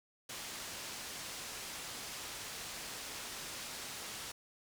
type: low-pass noise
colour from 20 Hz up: white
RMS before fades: -45 dBFS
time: 0.29-4.32 s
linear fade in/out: 5 ms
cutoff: 7700 Hz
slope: 12 dB/octave
effects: none